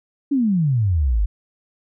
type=exponential sweep; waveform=sine; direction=down; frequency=293.7 to 46.54 Hz; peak=-15 dBFS; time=0.31-1.26 s; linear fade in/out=10 ms; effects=none